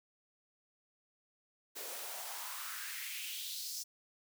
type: noise with high-pass filter sweep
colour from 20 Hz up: white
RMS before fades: -43 dBFS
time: 1.75-3.84 s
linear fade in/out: 20 ms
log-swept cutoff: 390 to 5700 Hz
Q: 3.1
effects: none

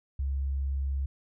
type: tone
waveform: sine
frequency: 68.3 Hz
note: C#2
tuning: 25 cents flat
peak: -27 dBFS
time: 0.19-1.06 s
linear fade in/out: 5 ms
effects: none

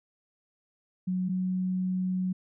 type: tone pair in turn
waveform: sine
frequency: 183.9 / 184.73 Hz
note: F#3 / F#3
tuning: -10 / -3 cents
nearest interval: unison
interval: 7 cents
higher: second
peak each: -26 dBFS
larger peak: neither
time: 1.07-1.29 / 1.29-2.33 s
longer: second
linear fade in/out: 10 ms
effects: none

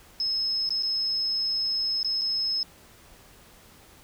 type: tone with dropouts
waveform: sine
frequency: 5180 Hz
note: E8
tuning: 31 cents flat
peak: -24 dBFS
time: 0.2-2.63 s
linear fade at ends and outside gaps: 1 ms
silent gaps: 0.691-0.705 / 0.825-0.832 / 2.03-2.046 / 2.213-2.217 s
effects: pink hiss -53 dBFS RMS until 4.03 s

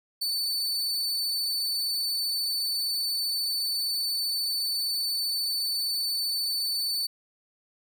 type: tone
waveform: 40% pulse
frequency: 4507 Hz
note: C#8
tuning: 28 cents sharp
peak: -25 dBFS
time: 0.21-7.07 s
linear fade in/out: 10 ms
effects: none

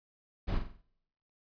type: noise with echo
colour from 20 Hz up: brown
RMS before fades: -29 dBFS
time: 0.47-0.59 s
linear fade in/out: 20 ms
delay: 46 ms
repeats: 5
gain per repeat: -7 dB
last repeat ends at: 0.82 s
effects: noise-tail reverb RT60 0.8 s tail -25 dB re dry + resampled to 11025 Hz

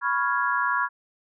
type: chord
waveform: sine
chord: C# dominant seventh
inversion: third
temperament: equal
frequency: 987.8 / 1108.7 / 1396.9 / 1661.2 Hz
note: B5 / C#6 / E#6 / G#6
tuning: 0 / 0 / 0 / 0 cents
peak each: -27 dBFS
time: 0.01-0.89 s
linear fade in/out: 50 ms
effects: none

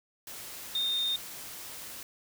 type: tone in noise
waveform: sine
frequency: 3656 Hz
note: A#7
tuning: 34 cents flat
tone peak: -27 dBFS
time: 0.75-1.16 s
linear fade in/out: 2 ms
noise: white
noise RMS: -43 dBFS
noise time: 0.27-2.03 s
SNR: +13 dB
effects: none

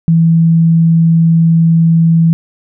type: tone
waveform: sine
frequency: 164.81 Hz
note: E3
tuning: in tune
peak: -5 dBFS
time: 0.08-2.33 s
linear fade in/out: 0 ms
effects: none

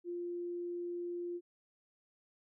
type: tone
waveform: sine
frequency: 349.2 Hz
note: F4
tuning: in tune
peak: -37 dBFS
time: 0.04-1.41 s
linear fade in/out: 50 ms
effects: none

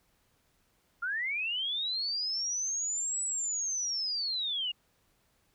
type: linear two-way sweep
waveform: sine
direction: up then down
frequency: 1362 to 7930 to 2799 Hz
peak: -30 dBFS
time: 1.02-4.72 s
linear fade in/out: 10 ms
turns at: 3.23 s
effects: pink hiss -71 dBFS RMS until 5.54 s

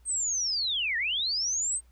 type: linear two-way sweep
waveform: sine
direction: down then up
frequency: 8490 to 1757 to 8490 Hz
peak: -26 dBFS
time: 0.05-1.81 s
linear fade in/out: 50 ms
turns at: 0.97 s
effects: added 60 Hz sine -55 dBFS peak until 1.91 s + pink hiss -69 dBFS RMS until 1.91 s

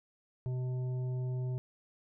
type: harmonic tone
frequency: 126.9 Hz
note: B2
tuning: 47 cents sharp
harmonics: 1 / 3 / 5 / 7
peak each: -32 / -46 / -53 / -60 dBFS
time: 0.46-1.58 s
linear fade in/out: 0 ms
effects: none

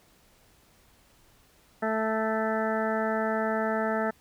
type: harmonic tone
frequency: 220 Hz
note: A3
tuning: in tune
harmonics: 1 / 2 / 3 / 4 / 6 / 7 / 8 / 9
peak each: -31 / -32 / -30 / -34 / -34 / -40 / -36 / -45 dBFS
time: 1.82-4.11 s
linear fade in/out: 10 ms
effects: pink hiss -61 dBFS RMS until 4.2 s

